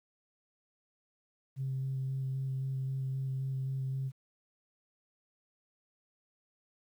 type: tone with vibrato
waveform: sine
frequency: 133.2 Hz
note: C3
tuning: 31 cents sharp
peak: -31 dBFS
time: 1.56-4.12 s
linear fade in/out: 50 ms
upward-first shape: square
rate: 3.8 Hz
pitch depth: 10 cents each way
effects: tanh soft clip ceiling -28 dBFS + 11-bit